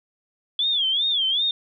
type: tone with vibrato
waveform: sine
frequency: 3377 Hz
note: G#7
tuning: 28 cents sharp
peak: -19 dBFS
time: 0.59-1.51 s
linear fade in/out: 2 ms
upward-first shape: sine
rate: 2.6 Hz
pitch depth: 160 cents each way
effects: none